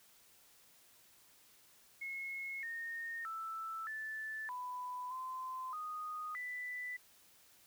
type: tone with pitch steps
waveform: sine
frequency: 2173 / 1841 / 1322 / 1753 / 996 / 1031 / 1240 / 1986 Hz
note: C#7 / A#6 / E6 / A6 / B5 / C6 / D#6 / B6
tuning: -35 / -22 / +5 / -7 / +14 / -26 / -6 / +9 cents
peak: -40 dBFS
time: 2.01-6.97 s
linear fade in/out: 10 ms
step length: 620 ms
effects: white hiss -65 dBFS RMS until 7.66 s